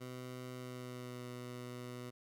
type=tone with pitch glide; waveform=15% pulse; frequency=126.3 to 123.49 Hz; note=B2 to B2; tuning=+39 to 0 cents; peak=-38 dBFS; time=0-2.11 s; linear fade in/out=20 ms; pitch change=-39 cents; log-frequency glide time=0.52-1.26 s; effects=none